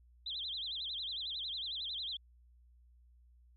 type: tone with vibrato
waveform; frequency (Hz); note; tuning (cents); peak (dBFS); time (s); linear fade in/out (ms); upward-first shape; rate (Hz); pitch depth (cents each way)
sine; 3577; A7; +28; -37; 0.26-2.17; 5; sine; 11; 230
effects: added 60 Hz sine -60 dBFS peak until 3.56 s + MP3 32 kbps